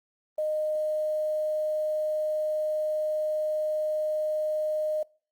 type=tone with quantisation; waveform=sine; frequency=615 Hz; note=D#5; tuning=20 cents flat; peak=-25 dBFS; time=0.38-5.03 s; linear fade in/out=5 ms; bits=9; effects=noise-tail reverb RT60 0.4 s tail -24 dB re dry + Opus 24 kbps